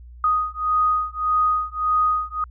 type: beating tone pair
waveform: sine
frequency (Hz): 1244.5 / 1246.2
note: D#6 / D#6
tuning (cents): 0 / +2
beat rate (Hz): 1.7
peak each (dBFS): -21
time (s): 0.24-2.44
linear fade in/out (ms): 2
effects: added 60 Hz sine -39 dBFS peak until 2.5 s